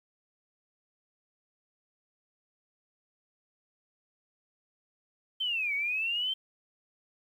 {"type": "linear two-way sweep", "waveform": "sine", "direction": "down then up", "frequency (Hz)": [3136, 2211, 3136], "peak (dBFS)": -28, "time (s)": [5.4, 6.34], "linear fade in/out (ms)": 10, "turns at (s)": 5.74, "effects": ["10-bit"]}